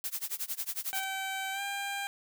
blue noise with tremolo, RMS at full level -33 dBFS, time 0.04-1.04 s, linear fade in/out 0 ms, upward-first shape sine, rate 11 Hz, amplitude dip 95%
15% pulse tone with pitch glide, 771 to 798.2 Hz, G5 to G5, -29 to +31 cents, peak -27 dBFS, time 0.93-2.07 s, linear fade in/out 0 ms, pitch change +60 cents, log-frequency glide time 1.52-1.61 s
effects none

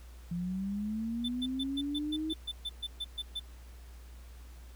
sine linear sweep, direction up, 170 to 320 Hz, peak -32 dBFS, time 0.31-2.33 s, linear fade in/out 5 ms
triangle tone bursts, 3530 Hz, A7, 5 cents sharp, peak -32 dBFS, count 13, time 1.24-3.398 s, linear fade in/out 10 ms, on 46 ms, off 130 ms
effects added 60 Hz sine -47 dBFS peak until 4.75 s + pink hiss -60 dBFS RMS until 4.75 s

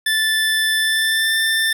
25% pulse tone with pitch glide, 1757 to 1784.6 Hz, A6 to A6, -3 to +24 cents, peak -12 dBFS, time 0.06-1.73 s, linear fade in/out 5 ms, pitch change +27 cents, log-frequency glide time 0.78-1.37 s, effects none

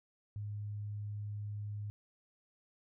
sine tone, 103.83 Hz, G#2, in tune, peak -38 dBFS, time 0.36-1.9 s, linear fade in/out 0 ms, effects none

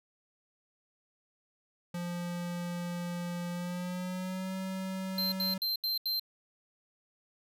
square tone with pitch glide, 174.61 to 189.32 Hz, F3 to F#3, 0 to +40 cents, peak -35 dBFS, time 1.94-5.58 s, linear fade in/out 5 ms, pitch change +140 cents, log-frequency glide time 3.51-4.55 s
square tone bursts, 4131 Hz, C8, 23 cents flat, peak -30 dBFS, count 5, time 5.18-6.196 s, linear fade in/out 2 ms, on 140 ms, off 79 ms
effects none

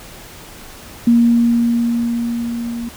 sine tone with level ramp, 235.1 Hz, A#3, 15 cents sharp, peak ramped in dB -7 to -22 dBFS, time 1.07-2.89 s, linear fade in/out 5 ms, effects pink hiss -37 dBFS RMS until 2.96 s

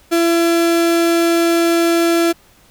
35% pulse tone, 336.7 Hz, E4, 37 cents sharp, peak -10 dBFS, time 0.11-2.33 s, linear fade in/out 20 ms, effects pink hiss -50 dBFS RMS until 2.7 s

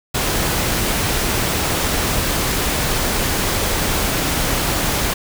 pink noise, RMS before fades -19 dBFS, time 0.14-5.14 s, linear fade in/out 10 ms, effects none

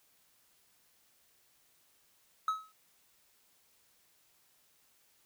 triangle tone with exponential decay, 1284 Hz, E6, 46 cents flat, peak -24 dBFS, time 2.48-2.72 s, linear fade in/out 2 ms, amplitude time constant 51 ms, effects white hiss -69 dBFS RMS until 5.25 s

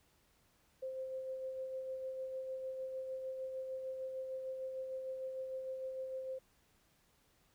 sine tone with tremolo, 523.3 Hz, C5, in tune, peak -38 dBFS, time 0.82-6.39 s, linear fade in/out 10 ms, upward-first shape sine, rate 6.6 Hz, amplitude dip 35%, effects pink hiss -72 dBFS RMS until 7.54 s

